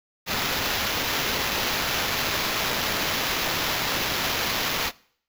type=noise with sample-and-hold; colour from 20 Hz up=white; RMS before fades=-26 dBFS; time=0.26-4.92 s; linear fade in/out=50 ms; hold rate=8820 Hz; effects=noise-tail reverb RT60 0.6 s tail -23 dB re dry